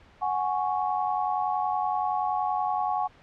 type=chord; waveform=sine; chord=F# suspended second; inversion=none; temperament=equal; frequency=740 / 830.6 / 1108.7 Hz; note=F#5 / G#5 / C#6; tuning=0 / 0 / 0 cents; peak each=-28 / -28 / -31 dBFS; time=0.21-3.08 s; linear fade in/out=20 ms; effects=pink hiss -55 dBFS RMS until 3.22 s + low-pass 3000 Hz 12 dB/octave